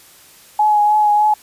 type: tone with vibrato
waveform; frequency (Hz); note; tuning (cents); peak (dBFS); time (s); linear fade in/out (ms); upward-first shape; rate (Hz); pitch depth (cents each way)
sine; 841; G#5; +22; -10; 0.59-1.34; 5; triangle; 3.3; 26
effects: white hiss -45 dBFS RMS until 1.42 s + resampled to 32000 Hz